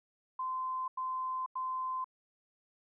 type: tone bursts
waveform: sine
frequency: 1033 Hz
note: C6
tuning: 22 cents flat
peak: -33 dBFS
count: 3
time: 0.39-2.044 s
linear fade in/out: 5 ms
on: 490 ms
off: 92 ms
effects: none

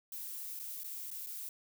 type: noise with dropouts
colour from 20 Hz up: violet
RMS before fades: -43 dBFS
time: 0.12-1.49 s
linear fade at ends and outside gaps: 2 ms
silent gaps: 0.592-0.597 / 0.835-0.843 / 1.105-1.112 / 1.264-1.269 s
effects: none

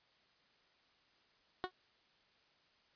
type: tone with exponential decay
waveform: 15% pulse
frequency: 368 Hz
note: F#4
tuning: 9 cents flat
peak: -26 dBFS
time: 1.64-1.71 s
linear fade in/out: 0 ms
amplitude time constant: 15 ms
effects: white hiss -71 dBFS RMS until 2.95 s + resampled to 11025 Hz

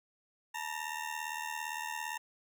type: ring-modulated tone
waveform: 20% pulse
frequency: 913 Hz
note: A#5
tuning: 36 cents flat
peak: -29 dBFS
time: 0.54-2.18 s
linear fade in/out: 10 ms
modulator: 38.8 Hz
effects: none

